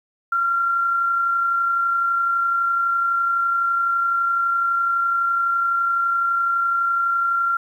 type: tone with amplitude modulation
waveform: sine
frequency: 1376 Hz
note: F6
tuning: 26 cents flat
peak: -16 dBFS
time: 0.32-7.57 s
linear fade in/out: 5 ms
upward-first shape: sine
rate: 31.9 Hz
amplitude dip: 25%
effects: 9-bit